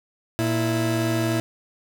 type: tone pair together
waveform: 30% pulse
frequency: 116.54 / 329.6 Hz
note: A#2 / E4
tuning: 0 / 0 cents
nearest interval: octave + tritone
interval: 1800 cents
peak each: -21 dBFS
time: 0.39-1.4 s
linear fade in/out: 0 ms
effects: none